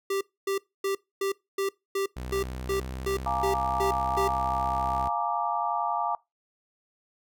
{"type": "tone bursts", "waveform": "square", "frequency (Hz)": 392, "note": "G4", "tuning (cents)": 0, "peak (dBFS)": -26, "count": 12, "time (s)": [0.1, 4.28], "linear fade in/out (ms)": 5, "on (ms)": 110, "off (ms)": 260}
{"type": "tone with pitch glide", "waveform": "sawtooth", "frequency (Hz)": [62.7, 65.17], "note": ["B1", "C2"], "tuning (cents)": [27, -6], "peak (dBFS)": -30, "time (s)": [2.16, 5.09], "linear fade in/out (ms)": 10, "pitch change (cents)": 67, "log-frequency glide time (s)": [2.27, 3.12]}
{"type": "chord", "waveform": "sine", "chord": "Bb dominant seventh", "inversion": "second", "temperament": "equal with one note detuned", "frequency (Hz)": [698.5, 841.2, 932.3, 1174.7], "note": ["F5", "Ab5", "Bb5", "D6"], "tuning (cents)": [0, 22, 0, 0], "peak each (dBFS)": -31, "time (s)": [3.26, 6.15], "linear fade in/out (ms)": 2}
{"effects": ["noise-tail reverb RT60 0.2 s tail -22 dB re dry"]}